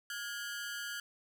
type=ring-modulated tone; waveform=sawtooth; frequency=1538 Hz; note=G6; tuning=33 cents flat; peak=-32 dBFS; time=0.1-1 s; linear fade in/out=2 ms; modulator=118 Hz; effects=none